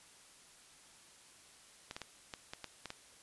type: clicks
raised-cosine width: 0.2 ms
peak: -25 dBFS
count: 8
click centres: 1.911 / 1.965 / 2.017 / 2.338 / 2.535 / 2.643 / 2.857 / 2.904 s
effects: white hiss -60 dBFS RMS until 3.22 s + resampled to 24000 Hz